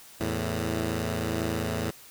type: tone pair together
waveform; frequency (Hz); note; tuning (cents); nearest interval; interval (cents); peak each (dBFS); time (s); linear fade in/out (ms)
10% pulse; 82.1 / 110; E2 / A2; -6 / 0; perfect fourth; 506; -22; 0.2-1.91; 10
effects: white hiss -50 dBFS RMS until 2.1 s